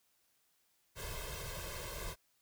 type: noise with comb filter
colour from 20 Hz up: pink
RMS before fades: -43 dBFS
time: 0.95-2.16 s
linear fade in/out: 50 ms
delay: 1.9 ms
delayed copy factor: +1
effects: white hiss -75 dBFS RMS until 2.41 s